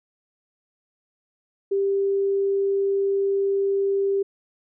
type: tone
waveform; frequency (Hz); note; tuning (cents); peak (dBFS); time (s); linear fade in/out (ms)
sine; 394.5; G4; +11; -19; 1.71-4.23; 10
effects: none